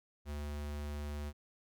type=tone; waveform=square; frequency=73.42 Hz; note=D2; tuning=in tune; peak=-39 dBFS; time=0.25-1.33 s; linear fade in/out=50 ms; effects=none